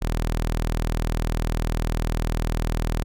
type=tone; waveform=sawtooth; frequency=40 Hz; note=D#1; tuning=49 cents sharp; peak=-18 dBFS; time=0.01-3.04 s; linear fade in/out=20 ms; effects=none